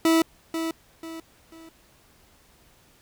40% pulse tone with echo, 326.2 Hz, E4, 18 cents flat, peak -16 dBFS, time 0.05-0.22 s, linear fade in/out 2 ms, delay 490 ms, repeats 3, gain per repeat -9 dB, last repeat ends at 1.69 s, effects pink hiss -58 dBFS RMS until 3.01 s

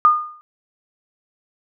sine tone with exponential decay, 1220 Hz, D#6, 34 cents flat, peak -6 dBFS, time 0.05-0.41 s, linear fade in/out 0 ms, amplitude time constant 77 ms, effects none

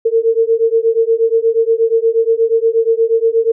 sine beating tone pair, 450.5 / 458.9 Hz, A4 / A#4, +41 / -27 cents, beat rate 8.4 Hz, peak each -13 dBFS, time 0.05-3.52 s, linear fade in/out 10 ms, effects none

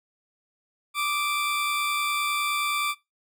20% pulse tone pair together, 1171.3 / 1241 Hz, D6 / D#6, -5 / -5 cents, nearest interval minor second, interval 100 cents, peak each -20 / -32 dBFS, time 0.94-2.95 s, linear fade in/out 50 ms, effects noise-tail reverb RT60 0.2 s tail -20 dB re dry

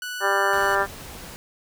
sawtooth tone, 1480 Hz, F#6, in tune, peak -26 dBFS, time 0.02-0.75 s, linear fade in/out 2 ms
harmonic tone, 197.5 Hz, G3, 13 cents sharp, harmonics 2 / 3 / 4 / 5 / 6 / 7 / 8 / 9, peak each -27 / -27 / -27 / -27 / -27 / -27 / -27 / -27 dBFS, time 0.2-0.87 s, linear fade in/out 50 ms
pink noise, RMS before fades -39 dBFS, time 0.53-1.36 s, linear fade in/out 0 ms
effects none

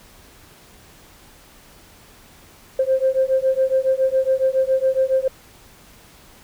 sine beating tone pair, 523.3 / 530.5 Hz, C5 / C5, 0 / +24 cents, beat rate 7.2 Hz, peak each -18 / -18 dBFS, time 2.79-5.28 s, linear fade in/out 5 ms, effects tanh soft clip ceiling -8 dBFS + pink hiss -48 dBFS RMS until 6.43 s

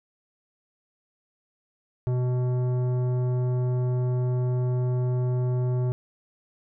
sine tone with tanh clipping, 125.1 Hz, B2, 23 cents sharp, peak -24 dBFS, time 2.07-5.92 s, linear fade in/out 0 ms, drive 13 dB, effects none

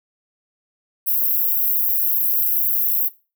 pink high-pass noise, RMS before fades -19 dBFS, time 1.06-3.09 s, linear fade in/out 20 ms, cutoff 12000 Hz, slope 96 dB/octave, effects noise-tail reverb RT60 0.3 s tail -19 dB re dry

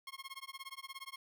15% pulse tone with tremolo, 1078 Hz, C#6, 49 cents flat, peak -36 dBFS, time 0.07-1.16 s, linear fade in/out 2 ms, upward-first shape sine, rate 17 Hz, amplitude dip 100%, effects none

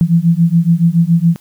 sine beating tone pair, 164.81 / 171.91 Hz, E3 / F3, 0 / -27 cents, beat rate 7.1 Hz, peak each -11 dBFS, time 0.01-1.36 s, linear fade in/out 0 ms, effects white hiss -49 dBFS RMS until 1.4 s

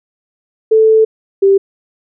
sine tone pair in turn, 440 / 392 Hz, A4 / G4, 0 / 0 cents, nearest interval major second, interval 200 cents, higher first, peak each -5 dBFS, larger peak neither, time 0.71-1.05 / 1.42-1.58 s, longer first, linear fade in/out 10 ms, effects none

